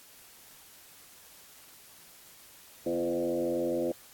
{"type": "tone with frequency modulation", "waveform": "sine", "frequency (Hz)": 427, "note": "G#4", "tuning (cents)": 48, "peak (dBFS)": -27, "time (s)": [2.86, 3.92], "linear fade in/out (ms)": 5, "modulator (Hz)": 87.2, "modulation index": 2, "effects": ["white hiss -54 dBFS RMS until 4.13 s", "AAC 64 kbps"]}